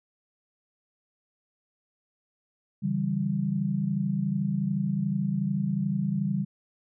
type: chord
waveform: sine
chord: C# diminished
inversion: none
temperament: equal with one note detuned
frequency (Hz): 142.16 / 164.81 / 196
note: C#3 / E3 / G3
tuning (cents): +44 / 0 / 0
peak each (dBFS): -30 / -31 / -27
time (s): 2.82-6.45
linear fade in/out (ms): 20
effects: none